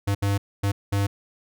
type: tone bursts at uneven times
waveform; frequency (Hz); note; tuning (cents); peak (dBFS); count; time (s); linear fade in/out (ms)
square; 100; G2; +35; -21; 4; 0.07-0.15 / 0.22-0.38 / 0.63-0.72 / 0.92-1.07; 10
effects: none